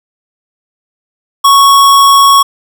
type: tone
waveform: square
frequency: 1108.7 Hz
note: C#6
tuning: in tune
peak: -3 dBFS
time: 1.44-2.43 s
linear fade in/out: 10 ms
effects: 7-bit